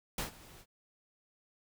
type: noise with ADSR envelope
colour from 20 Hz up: pink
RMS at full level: -34 dBFS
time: 0.18-0.66 s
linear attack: 4 ms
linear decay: 120 ms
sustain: -21 dB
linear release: 60 ms
effects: none